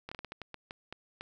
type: slowing click train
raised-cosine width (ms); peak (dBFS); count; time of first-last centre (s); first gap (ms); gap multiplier
0.3; -25; 11; 0.09-1.21; 25; 1.31
effects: none